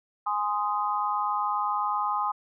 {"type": "chord", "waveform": "sine", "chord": "Ab major", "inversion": "none", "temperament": "just", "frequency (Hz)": [830.6, 1038.3, 1245.9], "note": ["Ab5", "C6", "Eb6"], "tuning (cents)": [0, -14, 2], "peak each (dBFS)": -29, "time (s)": [0.26, 2.32], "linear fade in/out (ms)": 10, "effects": []}